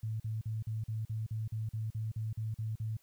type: tone bursts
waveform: sine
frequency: 110 Hz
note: A2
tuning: in tune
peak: -33 dBFS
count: 14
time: 0.03-2.969 s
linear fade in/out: 5 ms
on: 170 ms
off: 43 ms
effects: white hiss -69 dBFS RMS until 3.02 s